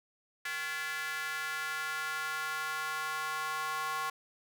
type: tone with high-pass filter sweep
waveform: square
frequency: 155.56 Hz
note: D#3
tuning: in tune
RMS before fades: -36 dBFS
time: 0.45-4.1 s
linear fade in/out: 5 ms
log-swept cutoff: 1700 to 1100 Hz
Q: 3.3
effects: none